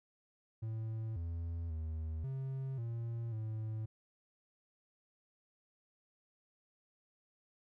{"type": "tone with pitch steps", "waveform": "triangle", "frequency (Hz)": [111.2, 83.9, 79.5, 133.6, 116, 109.6], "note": ["A2", "E2", "D#2", "C3", "A#2", "A2"], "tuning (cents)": [19, 31, 38, 36, -8, -6], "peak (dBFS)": -35, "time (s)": [0.62, 3.86], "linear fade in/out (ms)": 10, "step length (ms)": 540, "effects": []}